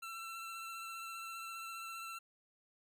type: tone with vibrato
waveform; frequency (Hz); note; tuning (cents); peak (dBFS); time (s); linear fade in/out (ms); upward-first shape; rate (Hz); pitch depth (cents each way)
25% pulse; 1344; E6; +33; -40; 0.02-2.19; 10; triangle; 15; 20
effects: none